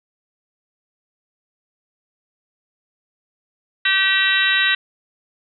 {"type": "harmonic tone with a mistuned harmonic", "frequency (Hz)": 385.1, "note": "G4", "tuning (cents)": -31, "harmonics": [3, 4, 5, 6, 7, 8, 9, 10], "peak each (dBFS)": [-30, -20, -19, -31, -22, -26, -30, -21], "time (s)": [3.85, 4.75], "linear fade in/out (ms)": 5, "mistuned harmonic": 6, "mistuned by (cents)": 25, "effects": []}